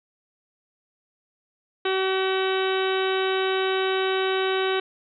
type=harmonic tone; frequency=380 Hz; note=F#4; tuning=46 cents sharp; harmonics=1 / 2 / 3 / 4 / 5 / 6 / 7 / 8 / 9 / 10; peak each=-23 / -31 / -32 / -31 / -37 / -36 / -37 / -34 / -43 / -34 dBFS; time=1.85-4.8 s; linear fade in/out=5 ms; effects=none